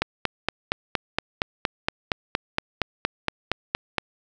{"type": "click train", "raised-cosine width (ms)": 0.3, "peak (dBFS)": -5, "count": 18, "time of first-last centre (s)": [0.02, 3.983], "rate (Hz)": 4.29, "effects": []}